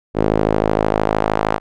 sawtooth tone with band-pass filter sweep, 53.1 Hz, G#1, 39 cents sharp, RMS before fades -17 dBFS, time 0.14-1.6 s, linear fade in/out 50 ms, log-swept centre 420 to 870 Hz, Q 1.2, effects none

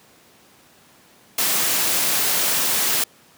white noise, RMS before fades -20 dBFS, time 1.38-3.04 s, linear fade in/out 5 ms, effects pink hiss -52 dBFS RMS until 3.37 s + high-pass 150 Hz 12 dB/octave

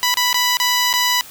10% pulse tone with dropouts, 987.8 Hz, B5, in tune, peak -6 dBFS, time 0.03-1.21 s, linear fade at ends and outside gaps 0 ms, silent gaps 0.141-0.171 / 0.329-0.343 / 0.57-0.6 / 0.929-0.938 s, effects white hiss -39 dBFS RMS until 1.3 s

